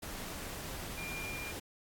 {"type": "tone in noise", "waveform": "sine", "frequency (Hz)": 2398, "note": "D7", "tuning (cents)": 36, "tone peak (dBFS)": -41, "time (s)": [0.97, 1.52], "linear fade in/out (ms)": 10, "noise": "pink", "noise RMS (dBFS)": -43, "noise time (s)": [0.02, 1.6], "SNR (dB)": -1, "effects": ["AAC 64 kbps"]}